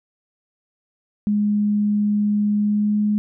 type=tone with pitch glide; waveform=sine; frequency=207.7 to 209.4 Hz; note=G#3 to G#3; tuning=0 to +15 cents; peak=-16 dBFS; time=1.27-3.18 s; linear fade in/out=0 ms; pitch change=+15 cents; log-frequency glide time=2.57-2.98 s; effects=none